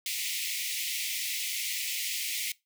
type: high-pass noise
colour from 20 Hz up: pink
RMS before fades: -33 dBFS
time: 0.06-2.52 s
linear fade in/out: 2 ms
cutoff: 2000 Hz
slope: 96 dB/octave
effects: noise-tail reverb RT60 0.2 s tail -21 dB re dry